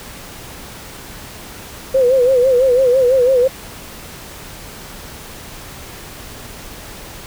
sine tone with vibrato, 510 Hz, C5, 44 cents flat, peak -9 dBFS, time 1.94-3.48 s, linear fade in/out 10 ms, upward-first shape sine, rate 6 Hz, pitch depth 93 cents each way, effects pink hiss -34 dBFS RMS until 7.26 s

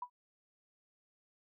sine tone with exponential decay, 983 Hz, B5, 8 cents flat, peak -34 dBFS, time 0.02-0.1 s, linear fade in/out 5 ms, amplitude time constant 16 ms, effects none

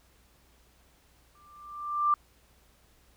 sine tone with exponential growth, 1183 Hz, D6, 12 cents sharp, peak -19 dBFS, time 1.35-2.14 s, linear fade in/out 2 ms, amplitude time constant 170 ms, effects added 60 Hz sine -64 dBFS peak until 3.16 s + pink hiss -64 dBFS RMS until 3.16 s

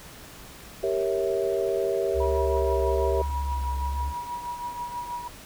sine chord, G diminished seventh, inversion none, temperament equal with one note detuned, 392 / 466.2 / 554.4 / 654.3 Hz, G4 / Bb4 / Db5 / Fb5, 0 / 0 / 0 / -13 cents, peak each -26 / -29 / -30 / -30 dBFS, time 0.83-3.22 s, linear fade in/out 5 ms
sine tone with vibrato, 68.4 Hz, C#2, 23 cents flat, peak -26 dBFS, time 2.13-4.14 s, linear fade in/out 50 ms, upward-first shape triangle, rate 1.1 Hz, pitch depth 57 cents each way
sine tone with tremolo, 965 Hz, B5, 40 cents flat, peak -28 dBFS, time 2.2-5.28 s, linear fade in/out 5 ms, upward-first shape triangle, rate 6.2 Hz, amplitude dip 65%
effects pink hiss -45 dBFS RMS until 5.45 s

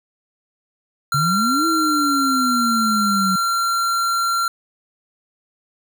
square tone, 1370 Hz, F6, 34 cents flat, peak -18 dBFS, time 1.12-4.48 s, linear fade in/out 2 ms
sine exponential two-way sweep, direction up then down, 136.1 to 330 to 185.5 Hz, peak -19 dBFS, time 1.14-3.36 s, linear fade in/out 5 ms, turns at 1.66 s
effects none

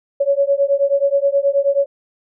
sine beating tone pair, 554.4 / 563.8 Hz, C#5 / C#5, 0 / +29 cents, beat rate 9.4 Hz, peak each -16 dBFS, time 0.2-1.86 s, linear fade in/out 10 ms, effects none

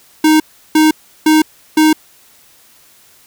square tone bursts, 311.1 Hz, D#4, in tune, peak -7 dBFS, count 4, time 0.24-1.93 s, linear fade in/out 5 ms, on 160 ms, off 350 ms, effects white hiss -47 dBFS RMS until 3.26 s

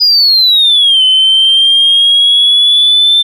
sine exponential two-way sweep, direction down then up, 4978 to 3040 to 3566 Hz, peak -3 dBFS, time 0-3.23 s, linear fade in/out 20 ms, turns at 1.03 s, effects tanh soft clip ceiling -1 dBFS

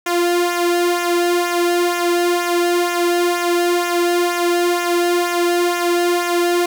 sawtooth tone with flanger, 349.2 Hz, F4, in tune, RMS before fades -17 dBFS, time 0.06-6.66 s, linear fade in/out 5 ms, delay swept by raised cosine 0.22 to 2.02 ms, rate 2.1 Hz, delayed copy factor -0.65, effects none

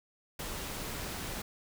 pink noise, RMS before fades -39 dBFS, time 0.39-1.42 s, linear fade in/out 5 ms, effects none

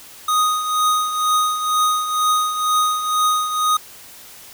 square tone with tremolo, 1244.5 Hz, D#6, in tune, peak -14 dBFS, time 0.28-3.77 s, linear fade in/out 5 ms, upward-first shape triangle, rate 2.1 Hz, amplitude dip 65%, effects white hiss -41 dBFS RMS until 4.53 s

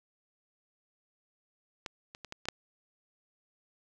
clicks, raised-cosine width 0.2 ms, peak -20 / -28 / -26 / -23 / -24 / -12 dBFS, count 6, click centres 1.862 / 2.149 / 2.247 / 2.324 / 2.455 / 2.486 s, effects none

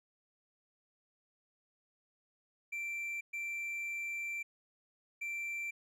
triangle tone bursts at uneven times, 2349 Hz, D7, in tune, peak -35 dBFS, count 3, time 2.72-3.21 / 3.33-4.43 / 5.21-5.71 s, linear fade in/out 10 ms, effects none

